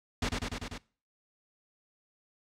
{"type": "noise with echo", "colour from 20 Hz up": "pink", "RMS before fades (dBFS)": -30, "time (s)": [0.22, 0.29], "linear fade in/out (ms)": 5, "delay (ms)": 98, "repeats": 5, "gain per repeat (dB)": -2, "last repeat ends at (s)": 0.78, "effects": ["noise-tail reverb RT60 0.4 s tail -22 dB re dry", "low-pass 6000 Hz 12 dB/octave"]}